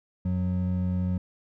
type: tone pair together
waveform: triangle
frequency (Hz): 89.84 / 182.4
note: F2 / F#3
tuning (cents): +50 / -24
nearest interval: octave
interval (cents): 1226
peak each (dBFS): -25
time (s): 0.25-1.18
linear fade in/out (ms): 5
effects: none